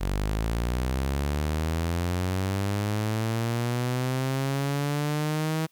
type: linear sweep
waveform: sawtooth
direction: up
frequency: 46.25 to 160.3 Hz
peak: -21 dBFS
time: 0-5.67 s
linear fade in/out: 20 ms
effects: white hiss -66 dBFS RMS until 5.71 s